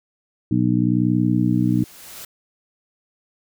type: harmonic tone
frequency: 60.9 Hz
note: B1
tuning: 24 cents flat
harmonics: 2 / 3 / 4 / 5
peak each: -21 / -21 / -21 / -21 dBFS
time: 0.51-1.84 s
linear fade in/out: 5 ms
type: noise with exponential growth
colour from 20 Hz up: white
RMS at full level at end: -35 dBFS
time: 0.91-2.25 s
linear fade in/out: 5 ms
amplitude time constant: 290 ms
effects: none